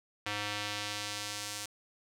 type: tone with band-pass filter sweep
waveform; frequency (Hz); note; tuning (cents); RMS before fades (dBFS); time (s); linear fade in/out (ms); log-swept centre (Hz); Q
square; 103.83; G#2; 0; -38; 0.26-1.66; 5; 2600 to 7300; 0.87
effects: none